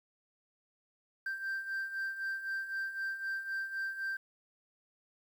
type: beating tone pair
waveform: sine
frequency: 1568 / 1571.9 Hz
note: G6 / G6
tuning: 0 / +4 cents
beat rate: 3.9 Hz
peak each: -39 / -34 dBFS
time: 1.26-4.17 s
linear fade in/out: 5 ms
effects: tanh soft clip ceiling -32 dBFS + 10-bit